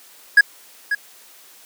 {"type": "tone with echo", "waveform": "triangle", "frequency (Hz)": 1661.2, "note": "G#6", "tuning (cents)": 0, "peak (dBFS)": -4, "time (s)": [0.37, 0.41], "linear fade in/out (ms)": 5, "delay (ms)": 540, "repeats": 1, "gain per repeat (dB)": -11, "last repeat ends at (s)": 0.95, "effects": ["white hiss -47 dBFS RMS until 1.65 s", "high-pass 300 Hz 12 dB/octave"]}